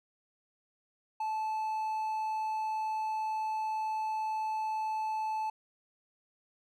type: tone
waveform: triangle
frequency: 871 Hz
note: A5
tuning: 18 cents flat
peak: -29 dBFS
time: 1.2-5.5 s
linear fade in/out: 5 ms
effects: none

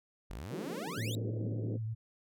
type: exponential sweep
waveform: sawtooth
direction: up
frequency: 40.44 to 3888 Hz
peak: -37 dBFS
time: 0.3-1.15 s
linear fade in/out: 0 ms
type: band-pass noise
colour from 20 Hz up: pink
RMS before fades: -41 dBFS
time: 0.5-1.78 s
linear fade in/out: 20 ms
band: 160 to 520 Hz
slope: 48 dB/octave
type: tone with vibrato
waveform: sine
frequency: 110.9 Hz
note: A2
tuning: 14 cents sharp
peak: -34 dBFS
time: 0.97-1.95 s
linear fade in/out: 20 ms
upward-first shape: sine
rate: 8.8 Hz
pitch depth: 31 cents each way
effects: none

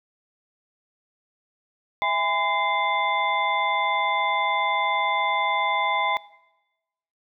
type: tone cluster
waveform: sine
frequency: 655 / 821 / 1012 / 2085 / 3512 Hz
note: E5 / G#5 / B5 / C7 / A7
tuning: -11 / -20 / +42 / -7 / -4 cents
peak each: -31 / -26 / -25 / -26 / -33 dBFS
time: 2.02-6.17 s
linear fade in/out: 0 ms
effects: noise-tail reverb RT60 1.0 s tail -20 dB re dry

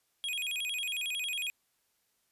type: tone with vibrato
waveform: square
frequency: 2862 Hz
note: F7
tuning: 42 cents sharp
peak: -33 dBFS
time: 0.24-1.5 s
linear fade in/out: 0 ms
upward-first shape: square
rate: 11 Hz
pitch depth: 240 cents each way
effects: white hiss -75 dBFS RMS until 2.31 s + resampled to 32000 Hz

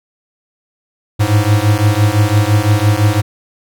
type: beating tone pair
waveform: square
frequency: 102 / 107.9 Hz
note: G#2 / A2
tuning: -31 / -33 cents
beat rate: 5.9 Hz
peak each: -13 dBFS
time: 1.19-3.22 s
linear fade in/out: 20 ms
effects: none

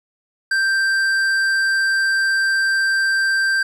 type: tone with tanh clipping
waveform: sine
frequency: 1571 Hz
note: G6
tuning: 3 cents sharp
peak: -17 dBFS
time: 0.51-3.63 s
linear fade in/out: 5 ms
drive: 11 dB
effects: none

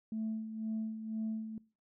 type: tone with tremolo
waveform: sine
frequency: 220 Hz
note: A3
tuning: in tune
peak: -32 dBFS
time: 0.12-1.58 s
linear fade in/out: 2 ms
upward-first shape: sine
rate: 2 Hz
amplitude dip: 65%
effects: noise-tail reverb RT60 0.4 s tail -24 dB re dry + tanh soft clip ceiling -30 dBFS

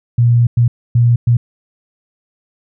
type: tone bursts at uneven times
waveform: sine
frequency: 119.2 Hz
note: A#2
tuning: 39 cents sharp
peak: -7 dBFS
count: 4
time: 0.18-0.47 / 0.57-0.68 / 0.95-1.16 / 1.27-1.37 s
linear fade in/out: 5 ms
effects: none

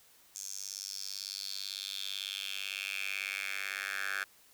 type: tone with high-pass filter sweep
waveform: 10% pulse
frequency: 98 Hz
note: G2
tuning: in tune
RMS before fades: -39 dBFS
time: 0.35-4.24 s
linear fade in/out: 5 ms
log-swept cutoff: 6600 to 1600 Hz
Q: 4.5
effects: white hiss -62 dBFS RMS until 4.53 s

